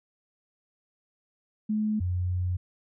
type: tone pair in turn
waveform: sine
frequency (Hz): 214 / 90.17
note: A3 / F#2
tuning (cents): -48 / -44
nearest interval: octave + minor third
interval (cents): 1496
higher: first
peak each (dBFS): -24 / -25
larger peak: first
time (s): 1.69-2 / 2-2.57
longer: second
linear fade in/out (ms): 10
effects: none